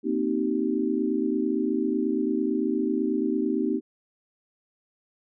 sine chord, C minor seventh, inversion third, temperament equal with one note detuned, 233.1 / 261.6 / 311.1 / 385.7 Hz, Bb3 / C4 / Eb4 / G4, 0 / 0 / 0 / -28 cents, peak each -29 / -28 / -27 / -29 dBFS, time 0.03-3.81 s, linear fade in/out 50 ms, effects none

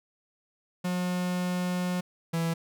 45% pulse tone pair in turn, 180 / 165.7 Hz, F#3 / E3, -47 / +9 cents, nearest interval minor second, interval 144 cents, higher first, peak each -27 / -26 dBFS, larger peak second, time 0.84-2.01 / 2.33-2.54 s, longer first, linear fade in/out 10 ms, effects none

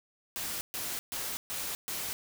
white noise bursts, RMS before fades -36 dBFS, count 5, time 0.36-2.13 s, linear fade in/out 0 ms, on 250 ms, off 130 ms, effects none

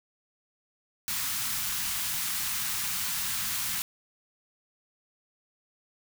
white band-stop noise, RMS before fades -31 dBFS, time 1.08-3.82 s, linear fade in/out 0 ms, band 220 to 940 Hz, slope 24 dB/octave, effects none

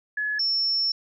sine tone pair in turn, 1701 / 5400 Hz, G#6 / E8, +41 / +41 cents, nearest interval octave + minor sixth, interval 2000 cents, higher second, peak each -24 / -21 dBFS, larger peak second, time 0.17-0.39 / 0.39-0.92 s, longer second, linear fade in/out 5 ms, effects none

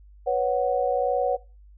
sine chord, B suspended second, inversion none, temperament just, 493.9 / 555.6 / 740.8 Hz, B4 / C#5 / F#5, 0 / +4 / +2 cents, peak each -25 dBFS, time 0.26-1.37 s, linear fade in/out 20 ms, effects noise-tail reverb RT60 0.3 s tail -21 dB re dry + added 50 Hz sine -47 dBFS peak until 1.77 s

